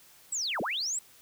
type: linear two-way sweep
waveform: sine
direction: down then up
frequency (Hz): 8080 to 150 to 8080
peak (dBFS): -29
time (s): 0.32-0.99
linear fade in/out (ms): 5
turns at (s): 0.61
effects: white hiss -57 dBFS RMS until 1.21 s